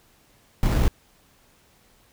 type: noise with sample-and-hold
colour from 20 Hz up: brown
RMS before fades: -19 dBFS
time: 0.63-0.88 s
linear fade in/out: 0 ms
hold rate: 3150 Hz
effects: pink hiss -59 dBFS RMS until 2.12 s